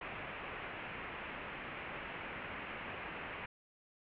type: low-pass noise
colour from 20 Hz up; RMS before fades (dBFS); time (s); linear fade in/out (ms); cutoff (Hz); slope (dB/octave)
white; -45; 0.01-3.46; 5; 2700; 48
effects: none